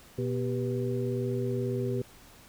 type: harmonic tone with a mistuned harmonic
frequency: 122.1 Hz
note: B2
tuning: 19 cents flat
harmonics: 1 / 2 / 3 / 4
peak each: -31 / -35 / -32 / -37 dBFS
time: 0.18-2.02 s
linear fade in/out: 5 ms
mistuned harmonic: 3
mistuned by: +110 cents
effects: pink hiss -54 dBFS RMS until 2.48 s